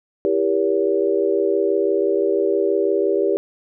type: chord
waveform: sine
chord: E diminished seventh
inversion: none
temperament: just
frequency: 329.6 / 395.6 / 474.7 / 569.6 Hz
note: E4 / G4 / Bb4 / Db5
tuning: 0 / +16 / +31 / +47 cents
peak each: -24 / -18 / -23 / -24 dBFS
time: 0.25-3.37 s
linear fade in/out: 0 ms
effects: none